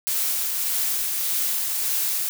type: noise with tremolo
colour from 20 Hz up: blue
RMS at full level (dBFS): -23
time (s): 0.07-2.29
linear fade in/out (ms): 0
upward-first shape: triangle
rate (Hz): 1.7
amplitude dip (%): 30
effects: none